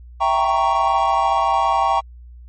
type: chord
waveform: triangle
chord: E diminished seventh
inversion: none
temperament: equal with one note detuned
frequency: 664.6 / 784 / 932.3 / 1108.7 Hz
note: E5 / G5 / Bb5 / Db6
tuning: +14 / 0 / 0 / 0 cents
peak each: -22 / -17 / -18 / -18 dBFS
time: 0.2-2.01 s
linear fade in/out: 20 ms
effects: added 60 Hz sine -37 dBFS peak until 2.48 s + MP3 32 kbps